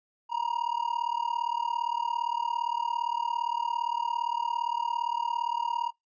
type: tone with amplitude modulation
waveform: triangle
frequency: 946 Hz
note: A#5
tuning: 25 cents sharp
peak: -21 dBFS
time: 0.29-5.92 s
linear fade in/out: 50 ms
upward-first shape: sine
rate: 37.5 Hz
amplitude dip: 90%
effects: noise-tail reverb RT60 0.2 s tail -26 dB re dry + resampled to 16000 Hz